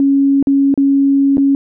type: tone with dropouts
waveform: sine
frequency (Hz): 276.5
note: C#4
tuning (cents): -4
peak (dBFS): -8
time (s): 0-1.55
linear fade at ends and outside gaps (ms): 1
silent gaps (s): 0.427-0.471 / 0.741-0.776 / 1.371-1.38
effects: none